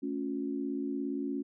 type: chord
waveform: sine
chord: A augmented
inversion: none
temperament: equal with one note detuned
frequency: 220 / 277.2 / 356.6 Hz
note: A3 / C#4 / E#4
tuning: 0 / 0 / +36 cents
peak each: -39 / -33 / -39 dBFS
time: 0.02-1.43 s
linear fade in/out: 20 ms
effects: none